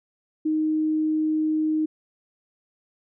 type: tone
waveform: sine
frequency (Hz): 311.1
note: D#4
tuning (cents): 0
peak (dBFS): -20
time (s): 0.45-1.86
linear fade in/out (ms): 10
effects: none